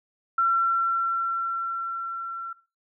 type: tone with level ramp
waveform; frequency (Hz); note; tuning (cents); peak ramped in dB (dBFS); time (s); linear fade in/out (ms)
sine; 1356; E6; +49; -18 to -32; 0.38-2.53; 5
effects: noise-tail reverb RT60 0.3 s tail -17 dB re dry